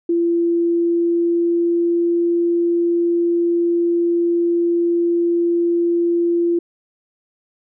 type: tone with pitch glide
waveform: sine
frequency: 340.3 to 342.7 Hz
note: F4 to F4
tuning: -45 to -33 cents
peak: -14 dBFS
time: 0.09-6.59 s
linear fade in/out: 5 ms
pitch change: +12 cents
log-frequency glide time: 0.6-2.27 s
effects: none